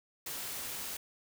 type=noise; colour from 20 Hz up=white; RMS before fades=-40 dBFS; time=0.26-0.97 s; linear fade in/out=5 ms; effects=none